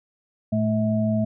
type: tone cluster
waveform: sine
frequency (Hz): 111.9 / 217.1 / 645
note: A2 / A3 / E5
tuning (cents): +30 / -23 / -38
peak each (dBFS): -25 / -21 / -27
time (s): 0.52-1.25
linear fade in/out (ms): 10
effects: none